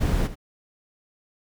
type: noise with echo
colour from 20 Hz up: brown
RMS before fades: -22 dBFS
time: 0-0.28 s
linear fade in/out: 20 ms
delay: 76 ms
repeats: 1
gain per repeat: -13 dB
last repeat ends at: 0.356 s
effects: none